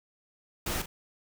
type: noise with echo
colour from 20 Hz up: pink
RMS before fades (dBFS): -32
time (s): 0.66-0.82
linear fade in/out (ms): 5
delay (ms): 40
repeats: 1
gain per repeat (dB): -10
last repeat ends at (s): 0.86
effects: none